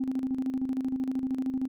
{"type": "tone with tremolo", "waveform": "sine", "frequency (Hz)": 261.6, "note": "C4", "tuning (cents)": 0, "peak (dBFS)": -24, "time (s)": [0, 1.68], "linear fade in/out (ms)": 10, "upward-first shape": "square", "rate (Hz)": 13, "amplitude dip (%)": 60, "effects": ["tanh soft clip ceiling -21 dBFS"]}